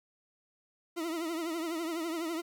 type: tone with vibrato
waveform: 40% pulse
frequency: 329.6 Hz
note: E4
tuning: in tune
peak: -32 dBFS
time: 0.96-2.42 s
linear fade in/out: 20 ms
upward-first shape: triangle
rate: 12 Hz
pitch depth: 110 cents each way
effects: 11-bit